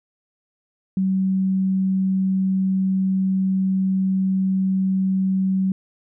sine tone, 190 Hz, F#3, 46 cents sharp, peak -17 dBFS, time 0.97-5.72 s, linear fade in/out 2 ms, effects none

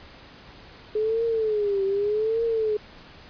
sine tone with vibrato, 423.6 Hz, G#4, 34 cents sharp, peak -21 dBFS, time 0.95-2.77 s, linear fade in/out 5 ms, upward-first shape triangle, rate 0.84 Hz, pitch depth 160 cents each way, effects pink hiss -47 dBFS RMS until 3.29 s + resampled to 11025 Hz

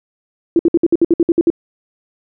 sine tone bursts, 336.9 Hz, E4, 38 cents sharp, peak -7 dBFS, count 11, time 0.56-1.502 s, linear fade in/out 2 ms, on 32 ms, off 59 ms, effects none

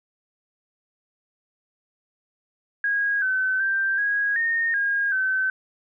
sine tone with pitch steps, 1641 / 1524 / 1574 / 1649 / 1839 / 1627 / 1532 Hz, G#6 / G6 / G6 / G#6 / A#6 / G#6 / G6, -21 / -49 / +7 / -13 / -24 / -36 / -40 cents, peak -20 dBFS, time 2.84-5.5 s, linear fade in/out 2 ms, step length 380 ms, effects none

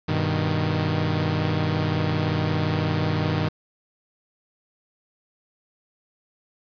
sawtooth chord, G augmented, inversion none, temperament equal, 98 / 123.47 / 155.56 Hz, G2 / B2 / D#3, 0 / 0 / 0 cents, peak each -22 / -25 / -20 dBFS, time 0.08-3.49 s, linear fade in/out 10 ms, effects resampled to 11025 Hz + 7-bit

